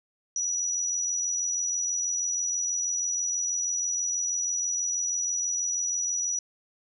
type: tone with amplitude modulation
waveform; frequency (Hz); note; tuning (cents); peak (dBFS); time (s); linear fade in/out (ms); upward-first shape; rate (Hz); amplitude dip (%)
sine; 5860; F#8; -18; -24; 0.36-6.39; 2; sine; 86.2; 35
effects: none